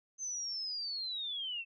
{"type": "linear sweep", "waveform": "sine", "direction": "down", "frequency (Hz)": [6272, 2637], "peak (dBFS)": -36, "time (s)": [0.18, 1.65], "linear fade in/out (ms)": 50, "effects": []}